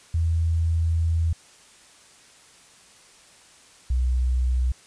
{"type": "tone pair in turn", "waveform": "sine", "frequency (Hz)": [82.41, 62.8], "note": ["E2", "B1"], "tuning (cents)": [0, 30], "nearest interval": "perfect fourth", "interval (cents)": 470, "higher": "first", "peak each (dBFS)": -19, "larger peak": "neither", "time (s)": [[0.14, 1.33], [3.9, 4.72]], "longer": "first", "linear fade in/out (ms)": 5, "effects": ["white hiss -52 dBFS RMS until 4.86 s", "resampled to 22050 Hz"]}